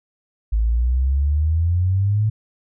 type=exponential sweep; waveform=sine; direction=up; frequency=53 to 110 Hz; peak=-15 dBFS; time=0.52-2.3 s; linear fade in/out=10 ms; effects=none